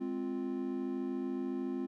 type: chord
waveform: triangle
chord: F minor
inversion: first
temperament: equal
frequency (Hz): 207.7 / 261.6 / 349.2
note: Ab3 / C4 / F4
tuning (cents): 0 / 0 / 0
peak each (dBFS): -40 / -34 / -37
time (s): 0-1.87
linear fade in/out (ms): 20
effects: none